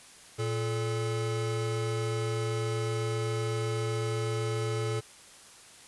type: tone pair together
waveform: square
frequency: 115 / 432.9 Hz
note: A#2 / A4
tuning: -23 / -28 cents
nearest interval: octave + major seventh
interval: 2295 cents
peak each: -31 / -34 dBFS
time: 0.38-5.01 s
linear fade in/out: 20 ms
effects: white hiss -52 dBFS RMS until 5.87 s + resampled to 24000 Hz